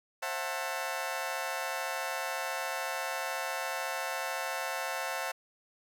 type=chord; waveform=20% pulse; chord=F# half-diminished seventh; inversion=second; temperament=just; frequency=532.8 / 666 / 740 / 888 Hz; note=C5 / E5 / F#5 / A5; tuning=+31 / +18 / 0 / +16 cents; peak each=-34 dBFS; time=0.22-5.32 s; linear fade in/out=10 ms; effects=none